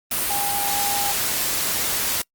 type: tone in noise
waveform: sine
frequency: 809 Hz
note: G#5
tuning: 46 cents flat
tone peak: -25 dBFS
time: 0.3-1.12 s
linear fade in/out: 5 ms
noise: white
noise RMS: -23 dBFS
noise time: 0.11-2.22 s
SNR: -5 dB
effects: noise-tail reverb RT60 0.1 s tail -25 dB re dry + Opus 32 kbps